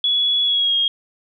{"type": "tone with pitch glide", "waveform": "sine", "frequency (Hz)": [3384, 3254], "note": ["G#7", "G#7"], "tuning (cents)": [32, -36], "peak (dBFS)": -15, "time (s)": [0.04, 0.88], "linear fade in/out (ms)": 2, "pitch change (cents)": -68, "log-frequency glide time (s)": [0.44, 0.76], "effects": []}